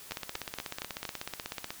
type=two click trains; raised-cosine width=0.2 ms; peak=-18 / -17 dBFS; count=27 / 5; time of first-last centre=0.11-1.705 / 0.12-1.052 s; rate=16.3 / 4.29 Hz; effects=white hiss -49 dBFS RMS until 1.8 s